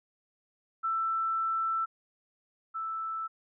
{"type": "tone pair in turn", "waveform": "sine", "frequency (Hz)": [1330, 1320.1], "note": ["E6", "E6"], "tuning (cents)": [15, 2], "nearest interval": "unison", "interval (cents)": 13, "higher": "first", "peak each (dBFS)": [-27, -32], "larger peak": "first", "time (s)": [[0.83, 1.86], [2.74, 3.28]], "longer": "first", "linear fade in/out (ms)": 20, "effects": []}